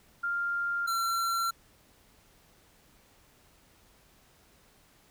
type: tone pair in turn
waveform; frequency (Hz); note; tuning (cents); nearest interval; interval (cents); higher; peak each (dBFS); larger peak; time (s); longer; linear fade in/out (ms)
sine / square; 1396.9 / 1361.1; F6 / F6; 0 / -45; unison; 45; first; -28; neither; 0.23-0.87 / 0.87-1.51; neither; 10
effects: pink hiss -62 dBFS RMS until 5.1 s